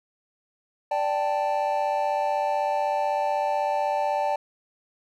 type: chord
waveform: triangle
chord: D suspended fourth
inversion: none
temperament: equal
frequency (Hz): 587.3 / 784 / 880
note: D5 / G5 / A5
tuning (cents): 0 / 0 / 0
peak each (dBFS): -25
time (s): 0.91-4.36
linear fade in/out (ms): 5
effects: none